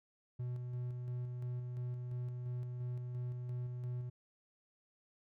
triangle tone with tremolo, 123.47 Hz, B2, in tune, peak -35 dBFS, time 0.39-4.1 s, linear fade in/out 10 ms, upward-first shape square, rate 2.9 Hz, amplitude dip 30%, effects none

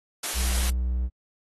white high-pass noise, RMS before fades -30 dBFS, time 0.23-0.7 s, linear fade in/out 5 ms, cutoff 300 Hz, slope 12 dB/octave
triangle tone, 61.74 Hz, B1, in tune, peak -21 dBFS, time 0.34-1.1 s, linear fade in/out 50 ms
effects AAC 32 kbps

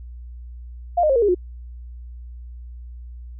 sine tone with pitch steps, 699 / 612 / 535.9 / 469.2 / 410.9 / 359.7 Hz, F5 / D#5 / C5 / A#4 / G#4 / F#4, +1 / -29 / +41 / +11 / -18 / -49 cents, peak -14 dBFS, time 0.97-1.348 s, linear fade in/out 10 ms, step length 63 ms, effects added 60 Hz sine -34 dBFS peak until 3.39 s

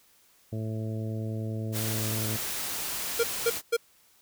harmonic tone, 110 Hz, A2, in tune, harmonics 1 / 2 / 3 / 4 / 5 / 6, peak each -31 / -37 / -41 / -43 / -45 / -47 dBFS, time 0.52-2.37 s, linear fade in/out 10 ms
white noise, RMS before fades -33 dBFS, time 1.72-3.62 s, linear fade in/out 50 ms
square tone bursts, 466.2 Hz, A#4, in tune, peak -22 dBFS, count 3, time 3.19-3.768 s, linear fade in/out 10 ms, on 46 ms, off 220 ms
effects white hiss -62 dBFS RMS until 4.21 s

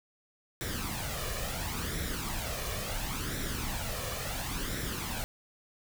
pink noise with flanger, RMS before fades -35 dBFS, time 0.61-5.24 s, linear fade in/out 0 ms, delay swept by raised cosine 0.53 to 1.73 ms, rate 0.72 Hz, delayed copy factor +0.6, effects none

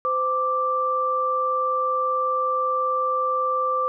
sine tone pair together, 514.6 / 1174.7 Hz, C5 / D6, -29 / 0 cents, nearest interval octave + major second, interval 1429 cents, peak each -26 / -21 dBFS, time 0.05-3.88 s, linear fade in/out 0 ms, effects none

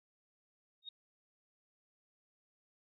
sine tone with exponential growth, 3722 Hz, A#7, 3 cents flat, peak -40 dBFS, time 0.82-0.89 s, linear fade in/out 5 ms, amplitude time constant 15 ms, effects none

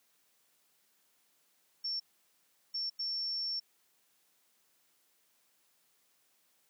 sine tone bursts at uneven times, 5440 Hz, F8, 46 cents flat, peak -33 dBFS, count 3, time 1.84-2 / 2.74-2.9 / 2.99-3.6 s, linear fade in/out 10 ms, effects white hiss -72 dBFS RMS until 6.69 s + high-pass 150 Hz 12 dB/octave

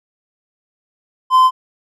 triangle tone, 1030 Hz, C6, 28 cents flat, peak -5 dBFS, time 1.3-1.51 s, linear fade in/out 50 ms, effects none

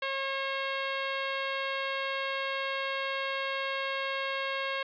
10% pulse tone, 542 Hz, C#5, 39 cents flat, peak -22 dBFS, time 0.02-4.83 s, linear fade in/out 5 ms, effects resampled to 11025 Hz

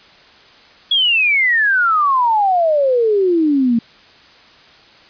sine exponential sweep, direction down, 3381 to 224.8 Hz, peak -11 dBFS, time 0.91-3.79 s, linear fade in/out 5 ms, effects white hiss -45 dBFS RMS until 5.09 s + resampled to 11025 Hz

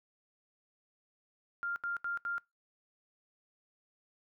sine tone bursts, 1396.9 Hz, F6, in tune, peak -33 dBFS, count 4, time 1.63-2.381 s, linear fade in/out 0 ms, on 130 ms, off 77 ms, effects noise-tail reverb RT60 0.2 s tail -23 dB re dry

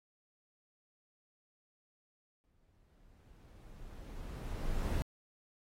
brown noise with exponential growth, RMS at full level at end -32 dBFS, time 2.44-5.02 s, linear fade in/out 0 ms, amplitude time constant 560 ms, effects AAC 48 kbps

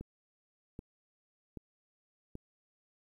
click train, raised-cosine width 3 ms, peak -30 dBFS, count 4, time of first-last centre 0.01-2.354 s, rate 1.28 Hz, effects 11-bit

